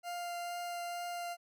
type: tone with vibrato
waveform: 40% pulse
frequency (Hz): 698.5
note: F5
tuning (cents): 0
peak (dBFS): -37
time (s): 0.03-1.37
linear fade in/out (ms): 50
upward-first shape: triangle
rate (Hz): 2.2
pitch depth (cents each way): 9
effects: none